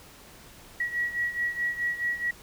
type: beating tone pair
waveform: sine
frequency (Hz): 1920 / 1924.7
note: B6 / B6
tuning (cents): -49 / -45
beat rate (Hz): 4.7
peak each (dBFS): -28 / -32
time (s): 0.8-2.31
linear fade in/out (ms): 5
effects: pink hiss -50 dBFS RMS until 2.42 s